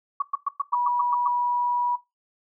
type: tone bursts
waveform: sine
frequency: 1128 Hz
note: C#6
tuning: 30 cents sharp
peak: -20 dBFS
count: 9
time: 0.2-1.278 s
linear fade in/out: 5 ms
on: 22 ms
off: 110 ms
type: tone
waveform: sine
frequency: 972 Hz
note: B5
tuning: 28 cents flat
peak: -22 dBFS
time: 0.72-1.96 s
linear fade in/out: 10 ms
effects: noise-tail reverb RT60 0.2 s tail -17 dB re dry